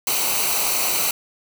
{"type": "noise with comb filter", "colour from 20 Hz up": "white", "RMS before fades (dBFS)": -21, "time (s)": [0.07, 1.11], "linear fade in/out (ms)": 2, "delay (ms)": 0.58, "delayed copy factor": -0.65, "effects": []}